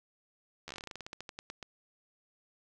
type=slowing click train; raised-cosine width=0.2 ms; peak=-25 dBFS; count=20; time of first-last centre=0.68-1.628 s; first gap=12 ms; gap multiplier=1.14; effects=none